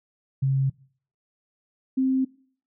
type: tone pair in turn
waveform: sine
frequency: 135 / 262.5 Hz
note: C#3 / C4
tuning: -45 / +6 cents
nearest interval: octave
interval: 1151 cents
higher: second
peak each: -19 dBFS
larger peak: neither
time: 0.42-0.7 / 1.97-2.25 s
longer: neither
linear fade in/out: 10 ms
effects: noise-tail reverb RT60 0.5 s tail -22 dB re dry